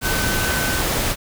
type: tone in noise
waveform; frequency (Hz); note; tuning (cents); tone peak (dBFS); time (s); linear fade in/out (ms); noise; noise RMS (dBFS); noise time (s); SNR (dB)
sine; 1521; F#6; +47; -25; 0.01-0.84; 50; pink; -21; 0.01-1.16; -7
effects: none